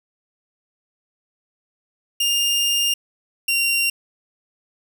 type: tone pair in turn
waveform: sawtooth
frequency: 2810 / 2763 Hz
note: F7 / F7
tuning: +10 / -19 cents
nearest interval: unison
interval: 29 cents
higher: first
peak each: -14 dBFS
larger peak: neither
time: 2.2-2.94 / 3.48-3.9 s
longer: first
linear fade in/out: 5 ms
effects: none